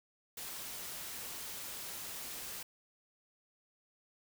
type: noise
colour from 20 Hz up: white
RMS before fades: -44 dBFS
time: 0.37-2.63 s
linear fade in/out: 5 ms
effects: none

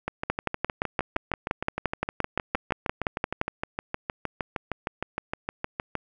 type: two click trains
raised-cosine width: 0.5 ms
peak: -9 / -13 dBFS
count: 19 / 39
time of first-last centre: 0.3-3.414 / 0.08-5.953 s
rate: 5.78 / 6.47 Hz
effects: none

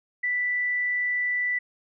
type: tone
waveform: sine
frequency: 1975.5 Hz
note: B6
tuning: in tune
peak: -23 dBFS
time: 0.23-1.59 s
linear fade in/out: 10 ms
effects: none

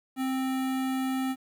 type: tone with notch filter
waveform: square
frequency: 262.4 Hz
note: C4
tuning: 5 cents sharp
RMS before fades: -29 dBFS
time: 0.16-1.36 s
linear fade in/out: 50 ms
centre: 5300 Hz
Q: 1.5
effects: 10-bit

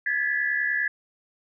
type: tone cluster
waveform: sine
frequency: 1652 / 1722 / 1969 Hz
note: G#6 / A6 / B6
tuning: -10 / -38 / -6 cents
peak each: -29 / -25 / -28 dBFS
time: 0.06-0.88 s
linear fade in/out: 5 ms
effects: none

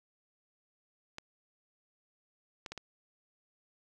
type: clicks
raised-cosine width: 0.2 ms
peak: -24 dBFS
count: 4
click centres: 1.184 / 2.662 / 2.72 / 2.777 s
effects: none

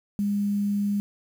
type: tone with quantisation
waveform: sine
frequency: 203.3 Hz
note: G#3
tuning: 37 cents flat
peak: -22 dBFS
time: 0.19-1 s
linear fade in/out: 0 ms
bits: 8
effects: none

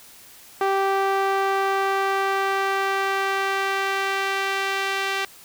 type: tone with band-pass filter sweep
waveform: sawtooth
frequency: 390 Hz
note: G4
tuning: 9 cents flat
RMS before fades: -23 dBFS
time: 0.61-5.25 s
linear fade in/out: 2 ms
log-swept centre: 870 to 2400 Hz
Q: 0.97
effects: white hiss -47 dBFS RMS until 5.44 s

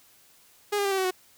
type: tone with pitch steps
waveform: sawtooth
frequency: 412.7 / 403.5 / 394.5 / 385.7 / 377.1 / 368.7 Hz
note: G#4 / G#4 / G4 / G4 / F#4 / F#4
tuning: -11 / -50 / +11 / -28 / +33 / -6 cents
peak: -20 dBFS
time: 0.72-1.11 s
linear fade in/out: 10 ms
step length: 65 ms
effects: white hiss -58 dBFS RMS until 1.37 s

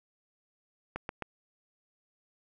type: click train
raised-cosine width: 0.5 ms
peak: -20 dBFS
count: 3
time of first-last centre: 0.96-1.223 s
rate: 7.61 Hz
effects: none

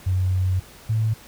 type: tone pair in turn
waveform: sine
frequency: 92.7 / 110.24 Hz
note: F#2 / A2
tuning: +4 / +4 cents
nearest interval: minor third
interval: 300 cents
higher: second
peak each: -18 dBFS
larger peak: neither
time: 0.06-0.6 / 0.89-1.14 s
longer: first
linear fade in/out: 10 ms
effects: pink hiss -46 dBFS RMS until 1.27 s

